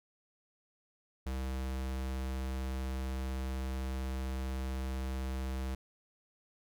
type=tone; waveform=square; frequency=65.41 Hz; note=C2; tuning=in tune; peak=-35 dBFS; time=1.26-5.75 s; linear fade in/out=5 ms; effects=none